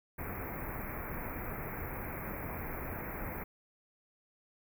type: band-stop noise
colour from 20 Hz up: pink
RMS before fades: -40 dBFS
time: 0.18-3.44 s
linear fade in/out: 10 ms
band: 2400 to 12000 Hz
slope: 96 dB/octave
effects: none